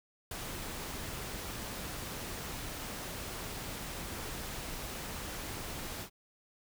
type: noise with ADSR envelope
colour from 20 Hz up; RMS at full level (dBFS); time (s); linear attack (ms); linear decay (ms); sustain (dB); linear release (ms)
pink; -39; 0.31-6.1; 3; 18; -2; 79
effects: none